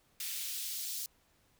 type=noise with high-pass filter sweep; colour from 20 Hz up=white; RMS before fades=-39 dBFS; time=0.2-1.06 s; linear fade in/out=2 ms; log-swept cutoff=2600 to 4600 Hz; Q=1.1; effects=pink hiss -70 dBFS RMS until 1.59 s